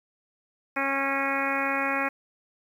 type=harmonic tone; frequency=274.1 Hz; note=C#4; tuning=19 cents flat; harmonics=1 / 2 / 3 / 4 / 5 / 6 / 7 / 8 / 9; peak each=-33 / -33 / -33 / -33 / -33 / -33 / -33 / -33 / -33 dBFS; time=0.76-2.09 s; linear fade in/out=10 ms; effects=9-bit